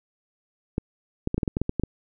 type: clicks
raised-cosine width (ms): 3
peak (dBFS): -11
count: 11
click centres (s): 0.781 / 1.274 / 1.344 / 1.38 / 1.432 / 1.478 / 1.569 / 1.616 / 1.694 / 1.797 / 1.836
effects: none